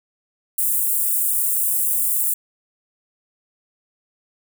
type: high-pass noise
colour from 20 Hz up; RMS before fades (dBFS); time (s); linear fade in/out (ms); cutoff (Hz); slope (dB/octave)
white; -20; 0.58-2.34; 5; 8200; 48
effects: none